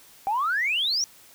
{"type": "exponential sweep", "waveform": "sine", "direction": "up", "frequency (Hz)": [765, 5920], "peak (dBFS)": -21, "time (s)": [0.27, 1.04], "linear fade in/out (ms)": 0, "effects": ["tanh soft clip ceiling -17 dBFS", "white hiss -52 dBFS RMS until 1.34 s"]}